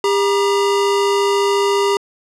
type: tone pair together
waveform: square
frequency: 401.1 / 954 Hz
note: G4 / A#5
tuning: +40 / +40 cents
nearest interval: octave + minor third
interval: 1500 cents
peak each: -15 / -21 dBFS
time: 0.04-1.97 s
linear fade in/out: 2 ms
effects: low-pass 8000 Hz 12 dB/octave